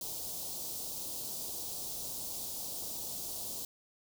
white band-stop noise, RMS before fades -40 dBFS, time 0.01-3.65 s, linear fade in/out 2 ms, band 840 to 3900 Hz, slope 24 dB/octave, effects none

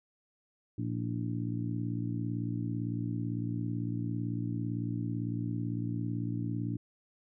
harmonic tone with a mistuned harmonic, 57.9 Hz, A#1, 11 cents flat, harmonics 2 / 3 / 4 / 5 / 6, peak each -34 / -39 / -40 / -38 / -46 dBFS, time 0.78-6.77 s, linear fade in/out 5 ms, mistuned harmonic 6, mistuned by -83 cents, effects none

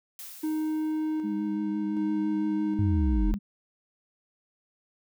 blue noise with exponential decay, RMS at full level -40 dBFS, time 0.19-1.57 s, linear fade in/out 1 ms, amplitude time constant 300 ms
triangle tone with tremolo, 311.1 Hz, D#4, in tune, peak -24 dBFS, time 0.43-3.32 s, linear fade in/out 10 ms, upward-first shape square, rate 0.65 Hz, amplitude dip 30%
sine tone with vibrato, 204.7 Hz, G#3, 25 cents flat, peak -30 dBFS, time 1.23-3.39 s, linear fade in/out 20 ms, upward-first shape sine, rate 5.9 Hz, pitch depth 40 cents each way
sine linear sweep, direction down, 103.83 to 35.34 Hz, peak -22 dBFS, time 2.79-3.34 s, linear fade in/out 0 ms
effects none

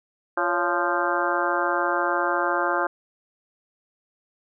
harmonic tone with a mistuned harmonic, 174.1 Hz, F3, 5 cents flat, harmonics 2 / 3 / 4 / 5 / 6 / 7 / 8 / 9, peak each -29 / -29 / -29 / -29 / -29 / -29 / -29 / -29 dBFS, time 0.37-2.87 s, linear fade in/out 5 ms, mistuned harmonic 3, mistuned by +100 cents, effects none

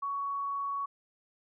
sine tone, 1119 Hz, C#6, 16 cents sharp, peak -31 dBFS, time 0.02-0.86 s, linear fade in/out 10 ms, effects none

